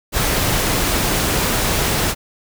pink noise, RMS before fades -18 dBFS, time 0.12-2.15 s, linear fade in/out 50 ms, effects none

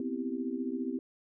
sine chord, C major seventh, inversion third, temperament equal, 246.9 / 261.6 / 329.6 / 392 Hz, B3 / C4 / E4 / G4, 0 / 0 / 0 / 0 cents, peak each -37 / -35 / -39 / -40 dBFS, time 0-0.99 s, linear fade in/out 2 ms, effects none

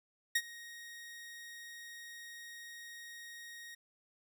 sawtooth tone with ADSR envelope, 1873 Hz, A#6, 8 cents sharp, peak -23 dBFS, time 0.35-3.75 s, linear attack 7 ms, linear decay 53 ms, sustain -21 dB, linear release 8 ms, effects none

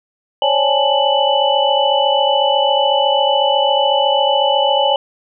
sine tone cluster, 542 / 576 / 823 / 871 / 2977 Hz, C#5 / D5 / G#5 / A5 / F#7, -39 / -34 / -16 / -18 / +10 cents, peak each -18 dBFS, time 0.42-4.96 s, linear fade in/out 2 ms, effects none

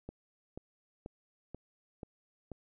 click train, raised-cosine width 2 ms, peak -29 dBFS, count 6, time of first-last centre 0.09-2.517 s, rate 2.06 Hz, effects none

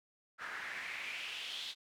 pink noise with band-pass filter sweep, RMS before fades -43 dBFS, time 0.38-1.75 s, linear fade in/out 50 ms, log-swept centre 1500 to 3700 Hz, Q 3.9, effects none

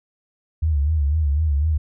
sine tone with vibrato, 74.9 Hz, D2, 35 cents sharp, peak -16 dBFS, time 0.62-1.78 s, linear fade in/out 10 ms, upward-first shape sine, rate 4 Hz, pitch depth 120 cents each way, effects none

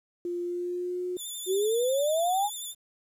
sine tone with pitch glide, 349.8 to 361.1 Hz, F4 to F#4, +3 to -42 cents, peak -29 dBFS, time 0.25-1.17 s, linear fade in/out 2 ms, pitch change +55 cents, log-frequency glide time 0.42-1.05 s
10% pulse tone with vibrato, 3520 Hz, A7, in tune, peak -28 dBFS, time 1.16-2.75 s, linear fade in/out 50 ms, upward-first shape sine, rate 11 Hz, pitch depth 45 cents each way
sine exponential sweep, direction up, 363.1 to 850 Hz, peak -23 dBFS, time 1.46-2.5 s, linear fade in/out 50 ms
effects resampled to 32000 Hz + 10-bit

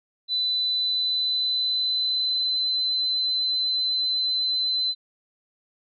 sine tone with pitch glide, 4000 to 4046 Hz, B7 to B7, +21 to +41 cents, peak -21 dBFS, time 0.28-4.95 s, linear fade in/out 50 ms, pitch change +20 cents, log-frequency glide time 0.78-2.63 s, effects MP3 64 kbps

